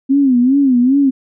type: tone with vibrato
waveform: sine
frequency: 261.6 Hz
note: C4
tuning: in tune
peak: -8 dBFS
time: 0.09-1.11 s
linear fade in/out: 20 ms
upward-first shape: sine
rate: 2.5 Hz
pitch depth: 140 cents each way
effects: none